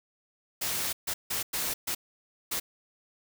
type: noise bursts at uneven times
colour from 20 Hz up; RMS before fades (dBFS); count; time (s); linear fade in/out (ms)
white; -31; 6; 0.61-0.93 / 1.07-1.14 / 1.3-1.43 / 1.53-1.74 / 1.87-1.95 / 2.51-2.6; 10
effects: none